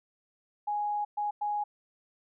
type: tone bursts at uneven times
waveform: sine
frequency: 830.6 Hz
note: G#5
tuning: in tune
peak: -28 dBFS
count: 3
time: 0.67-1.05 / 1.17-1.31 / 1.41-1.64 s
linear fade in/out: 10 ms
effects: none